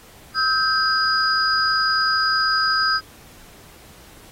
sine tone cluster, 1285 / 1567 / 4925 Hz, E6 / G6 / D#8, -45 / -1 / -19 cents, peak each -21 dBFS, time 0.34-3.01 s, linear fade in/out 50 ms, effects pink hiss -47 dBFS RMS until 4.31 s + AAC 48 kbps

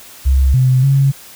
sine tone with pitch steps, 66.7 / 128.9 / 137.2 Hz, C2 / C3 / C#3, +34 / -26 / -17 cents, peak -8 dBFS, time 0.25-1.12 s, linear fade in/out 20 ms, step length 290 ms, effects white hiss -38 dBFS RMS until 1.35 s

